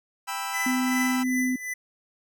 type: chord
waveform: sawtooth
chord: E minor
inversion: first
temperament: just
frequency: 791.1 / 988.9 / 1318.5 Hz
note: G5 / B5 / E6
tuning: +16 / +2 / 0 cents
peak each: -30 dBFS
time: 0.27-1.24 s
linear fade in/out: 20 ms
type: tone with tremolo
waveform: square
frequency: 2000 Hz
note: B6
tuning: 21 cents sharp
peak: -26 dBFS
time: 0.53-1.74 s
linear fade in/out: 10 ms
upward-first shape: triangle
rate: 2.6 Hz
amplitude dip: 80%
type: tone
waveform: sine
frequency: 254.2 Hz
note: C4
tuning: 50 cents flat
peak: -23 dBFS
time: 0.66-1.56 s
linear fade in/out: 5 ms
effects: none